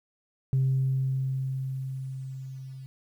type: tone with level ramp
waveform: sine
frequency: 132.6 Hz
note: C3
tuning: 23 cents sharp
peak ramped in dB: -19 to -39 dBFS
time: 0.53-2.86 s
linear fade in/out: 0 ms
effects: tanh soft clip ceiling -18 dBFS + 10-bit